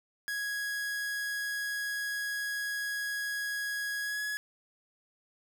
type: tone with pitch glide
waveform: 45% pulse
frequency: 1661.2 to 1682.4 Hz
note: G#6 to G#6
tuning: 0 to +22 cents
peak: -32 dBFS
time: 0.28-4.37 s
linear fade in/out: 0 ms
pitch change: +22 cents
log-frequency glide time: 4.01-4.22 s
effects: none